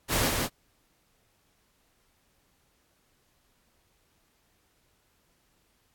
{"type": "noise with echo", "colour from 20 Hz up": "pink", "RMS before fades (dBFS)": -26, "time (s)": [0.08, 0.32], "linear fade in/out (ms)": 50, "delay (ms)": 170, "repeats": 1, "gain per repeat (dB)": -3, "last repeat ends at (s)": 0.49, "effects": ["pink hiss -69 dBFS RMS until 5.94 s", "AAC 64 kbps"]}